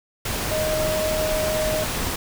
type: tone in noise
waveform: sine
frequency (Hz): 622.3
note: D#5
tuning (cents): 0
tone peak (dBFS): -22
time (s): 0.51-1.84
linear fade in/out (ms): 5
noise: pink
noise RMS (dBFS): -26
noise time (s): 0.25-2.16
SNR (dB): +1
effects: none